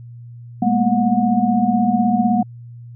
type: tone cluster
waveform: sine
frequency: 203.8 / 223.4 / 239.2 / 728 Hz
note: G#3 / A3 / A#3 / F#5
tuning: -32 / +27 / +45 / -28 cents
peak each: -19 dBFS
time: 0.62-2.43 s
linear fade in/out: 5 ms
effects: added 119 Hz sine -34 dBFS peak until 2.95 s